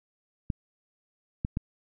clicks, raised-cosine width 5 ms, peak -16 dBFS, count 3, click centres 0.502 / 1.449 / 1.571 s, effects none

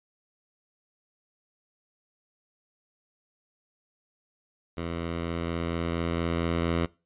10% pulse tone with level ramp, 84.3 Hz, E2, 39 cents sharp, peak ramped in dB -23 to -16 dBFS, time 4.77-6.86 s, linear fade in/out 5 ms, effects noise-tail reverb RT60 0.3 s tail -22 dB re dry + resampled to 8000 Hz

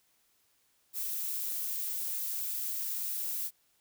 violet noise, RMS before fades -35 dBFS, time 0.93-3.51 s, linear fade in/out 50 ms, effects white hiss -71 dBFS RMS until 3.8 s

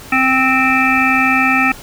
harmonic tone, 261.6 Hz, C4, in tune, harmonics 1 / 3 / 5 / 7 / 9 / 10, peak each -17 / -19 / -17 / -18 / -16 / -19 dBFS, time 0.12-1.72 s, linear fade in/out 5 ms, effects pink hiss -35 dBFS RMS until 1.82 s

